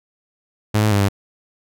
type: tone with pitch steps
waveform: sawtooth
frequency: 106.2 / 107.4 / 101 / 99.3 Hz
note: G#2 / A2 / G#2 / G2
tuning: +39 / -41 / -48 / +23 cents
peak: -10 dBFS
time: 0.74-1.088 s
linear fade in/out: 10 ms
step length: 87 ms
effects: none